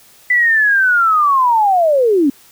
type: linear sweep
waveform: sine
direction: down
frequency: 2000 to 259.7 Hz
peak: -9 dBFS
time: 0.3-2.3 s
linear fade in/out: 5 ms
effects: white hiss -46 dBFS RMS until 2.51 s